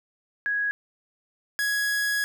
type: tone pair in turn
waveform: sine / 45% pulse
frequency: 1661.2 / 1668.5 Hz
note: G#6 / G#6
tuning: 0 / +8 cents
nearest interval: unison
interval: 8 cents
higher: second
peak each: -23 dBFS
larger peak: neither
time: 0.46-0.71 / 1.59-2.24 s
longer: second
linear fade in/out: 0 ms
effects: none